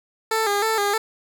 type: tone with vibrato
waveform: 15% pulse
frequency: 424.3 Hz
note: G#4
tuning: 37 cents sharp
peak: -13 dBFS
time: 0.31-0.98 s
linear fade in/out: 5 ms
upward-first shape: square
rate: 3.2 Hz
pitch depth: 75 cents each way
effects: none